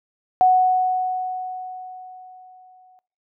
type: tone with exponential decay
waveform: sine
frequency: 740 Hz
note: F#5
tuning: in tune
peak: -10 dBFS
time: 0.41-2.99 s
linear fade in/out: 0 ms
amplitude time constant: 560 ms
effects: noise-tail reverb RT60 0.4 s tail -23 dB re dry